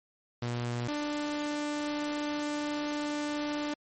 sawtooth tone pair in turn, 120.3 / 295.5 Hz, B2 / D4, -45 / +11 cents, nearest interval octave + major third, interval 1556 cents, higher second, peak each -27 dBFS, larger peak neither, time 0.42-0.88 / 0.88-3.74 s, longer second, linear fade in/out 5 ms, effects MP3 32 kbps

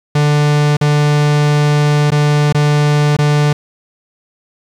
45% pulse tone with dropouts, 147.7 Hz, D3, 10 cents sharp, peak -9 dBFS, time 0.15-3.53 s, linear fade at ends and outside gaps 5 ms, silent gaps 0.769-0.811 / 2.105-2.118 / 2.526-2.546 / 3.167-3.187 s, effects low-pass 7000 Hz 12 dB/octave + 7-bit

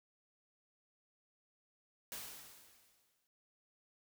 white noise with exponential decay, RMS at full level -44 dBFS, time 2.12-3.27 s, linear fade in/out 0 ms, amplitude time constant 250 ms, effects none

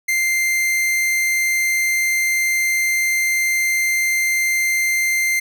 45% pulse tone, 2093 Hz, C7, in tune, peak -16 dBFS, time 0.08-5.4 s, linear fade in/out 10 ms, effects none

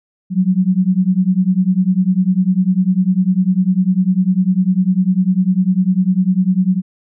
sine beating tone pair, 180.4 / 190.4 Hz, F#3 / F#3, -44 / +50 cents, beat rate 10 Hz, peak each -14 dBFS, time 0.3-6.82 s, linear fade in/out 50 ms, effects none

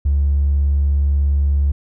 triangle tone, 70.8 Hz, C#2, 37 cents sharp, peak -9 dBFS, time 0.05-1.72 s, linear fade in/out 10 ms, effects tanh soft clip ceiling -10 dBFS

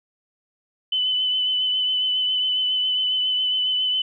sine tone with vibrato, 3015 Hz, F#7, 32 cents sharp, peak -19 dBFS, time 0.92-4.02 s, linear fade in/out 5 ms, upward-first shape triangle, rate 7.3 Hz, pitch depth 25 cents each way, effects none

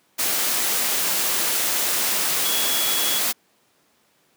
sine tone in noise, 3357 Hz, G#7, 18 cents sharp, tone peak -26 dBFS, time 2.44-3.2 s, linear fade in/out 20 ms, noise white, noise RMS -22 dBFS, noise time 0.18-3.33 s, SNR -7 dB, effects pink hiss -62 dBFS RMS until 4.36 s + high-pass 200 Hz 12 dB/octave

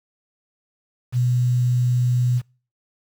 sine tone with quantisation, 123.47 Hz, B2, in tune, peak -16 dBFS, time 1.12-2.42 s, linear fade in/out 50 ms, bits 7, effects noise-tail reverb RT60 0.4 s tail -26 dB re dry

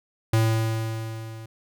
square tone with level ramp, 111.9 Hz, A2, 30 cents sharp, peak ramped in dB -17 to -38 dBFS, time 0.33-1.46 s, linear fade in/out 5 ms, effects none

